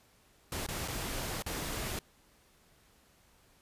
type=noise with dropouts; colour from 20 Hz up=pink; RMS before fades=-37 dBFS; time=0.52-1.99 s; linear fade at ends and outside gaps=2 ms; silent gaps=0.665-0.686 / 0.878-0.882 / 1.423-1.463 s; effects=pink hiss -65 dBFS RMS until 3.61 s + resampled to 32000 Hz